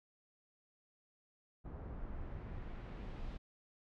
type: noise with low-pass filter sweep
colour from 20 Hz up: brown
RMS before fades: -45 dBFS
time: 1.64-3.38 s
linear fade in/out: 20 ms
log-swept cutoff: 1100 to 4100 Hz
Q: 0.91
effects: none

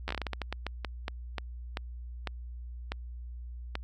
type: slowing click train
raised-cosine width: 0.3 ms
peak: -17 dBFS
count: 19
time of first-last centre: 0.08-3.754 s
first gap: 11 ms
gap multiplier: 1.29
effects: added 60 Hz sine -39 dBFS peak until 3.83 s

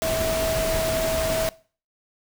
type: tone in noise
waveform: sine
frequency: 647 Hz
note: E5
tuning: 32 cents flat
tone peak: -23 dBFS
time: 0.02-1.49 s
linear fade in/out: 0 ms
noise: pink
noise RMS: -27 dBFS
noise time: 0.02-1.49 s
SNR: +1 dB
effects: noise-tail reverb RT60 0.4 s tail -21 dB re dry

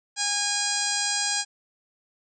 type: harmonic tone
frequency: 818 Hz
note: G#5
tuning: 26 cents flat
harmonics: 1 / 2 / 3 / 4 / 5 / 6 / 7 / 8 / 9 / 10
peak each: -34 / -32 / -36 / -35 / -33 / -30 / -34 / -34 / -31 / -34 dBFS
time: 0.16-1.45 s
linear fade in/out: 50 ms
effects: none

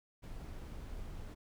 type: noise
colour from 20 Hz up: brown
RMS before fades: -45 dBFS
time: 0.22-1.35 s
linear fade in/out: 20 ms
effects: none

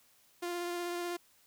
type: tone with vibrato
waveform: sawtooth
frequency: 349.2 Hz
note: F4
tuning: in tune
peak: -31 dBFS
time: 0.42-1.17 s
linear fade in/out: 10 ms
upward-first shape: triangle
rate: 16 Hz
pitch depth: 16 cents each way
effects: white hiss -66 dBFS RMS until 1.46 s

